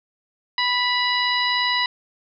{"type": "harmonic tone with a mistuned harmonic", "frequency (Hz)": 987.8, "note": "B5", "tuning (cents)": 0, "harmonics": [1, 2, 3, 4, 5], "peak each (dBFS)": [-24, -23, -27, -24, -31], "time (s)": [0.58, 1.86], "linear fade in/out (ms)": 2, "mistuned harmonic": 3, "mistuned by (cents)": -32, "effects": []}